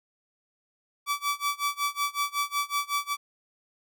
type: tone with tremolo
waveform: sawtooth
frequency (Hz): 1153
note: D6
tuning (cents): -32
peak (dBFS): -20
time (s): 1.06-3.17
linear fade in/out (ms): 50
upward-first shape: sine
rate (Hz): 5.4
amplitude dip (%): 95
effects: none